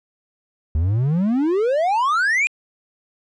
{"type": "exponential sweep", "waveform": "triangle", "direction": "up", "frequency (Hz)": [73.42, 2499], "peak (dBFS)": -14, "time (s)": [0.75, 2.47], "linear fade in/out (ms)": 0, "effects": ["resampled to 22050 Hz"]}